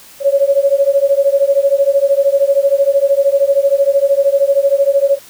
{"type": "beating tone pair", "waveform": "sine", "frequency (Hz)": [550, 563], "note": ["C#5", "C#5"], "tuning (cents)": [-14, 27], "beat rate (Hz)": 13, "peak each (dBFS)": -12, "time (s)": [0.2, 5.19], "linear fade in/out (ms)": 50, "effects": ["white hiss -40 dBFS RMS until 5.29 s"]}